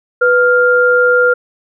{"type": "tone pair together", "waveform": "sine", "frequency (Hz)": [493.9, 1400.1], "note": ["B4", "F6"], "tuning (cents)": [0, 4], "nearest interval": "octave + tritone", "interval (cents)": 1804, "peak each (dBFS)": -10, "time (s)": [0.21, 1.34], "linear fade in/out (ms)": 10, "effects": []}